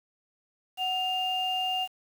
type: tone pair together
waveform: sine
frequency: 743.2 / 2806 Hz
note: F#5 / F7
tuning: +7 / +8 cents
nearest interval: octave + major seventh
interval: 2301 cents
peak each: -29 / -28 dBFS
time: 0.77-1.88 s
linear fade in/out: 50 ms
effects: tanh soft clip ceiling -19 dBFS + 8-bit